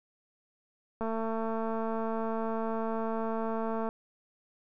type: click train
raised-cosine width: 1 ms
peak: -21 dBFS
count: 646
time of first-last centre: 1.01-3.889 s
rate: 224 Hz
effects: none